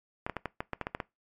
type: clicks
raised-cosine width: 0.5 ms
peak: -17 dBFS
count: 10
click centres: 0.265 / 0.297 / 0.367 / 0.457 / 0.605 / 0.733 / 0.813 / 0.869 / 0.949 / 1.002 s
effects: noise-tail reverb RT60 0.2 s tail -21 dB re dry + MP3 64 kbps